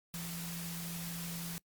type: tone in noise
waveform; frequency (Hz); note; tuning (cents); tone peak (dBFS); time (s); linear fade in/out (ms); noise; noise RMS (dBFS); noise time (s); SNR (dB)
sine; 170; F3; -46; -41; 0.14-1.58; 0; white; -44; 0.14-1.58; 0
effects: noise-tail reverb RT60 0.1 s tail -26 dB re dry + Opus 48 kbps